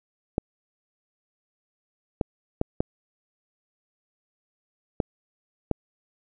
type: clicks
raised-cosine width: 2 ms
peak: -9 dBFS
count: 6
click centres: 0.381 / 2.212 / 2.614 / 2.805 / 5.002 / 5.713 s
effects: none